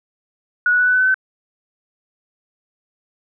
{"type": "tone with pitch steps", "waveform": "sine", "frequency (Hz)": [1460, 1471, 1482.1, 1493.3, 1504.5, 1515.9, 1527.3], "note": ["F#6", "F#6", "F#6", "F#6", "F#6", "F#6", "G6"], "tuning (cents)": [-24, -11, 2, 16, 28, 42, -46], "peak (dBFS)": -12, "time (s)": [0.66, 1.143], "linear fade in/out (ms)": 2, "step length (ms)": 69, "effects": []}